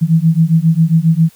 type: beating tone pair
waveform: sine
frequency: 159.3 / 166.7 Hz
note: D#3 / E3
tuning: +41 / +20 cents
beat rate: 7.4 Hz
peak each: -11 dBFS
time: 0.01-1.3 s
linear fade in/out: 20 ms
effects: white hiss -47 dBFS RMS until 1.35 s